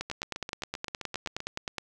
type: two click trains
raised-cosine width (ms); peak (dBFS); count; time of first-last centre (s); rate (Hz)
0.2; -19 / -15; 11 / 18; 0.1-1.404 / 0.01-1.783; 7.67 / 9.59
effects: none